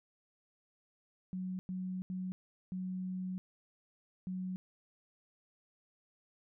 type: tone bursts at uneven times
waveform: sine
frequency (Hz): 185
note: F#3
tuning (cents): 0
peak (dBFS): -36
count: 5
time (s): 1.33-1.59 / 1.69-2.02 / 2.1-2.32 / 2.72-3.38 / 4.27-4.56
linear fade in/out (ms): 0
effects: none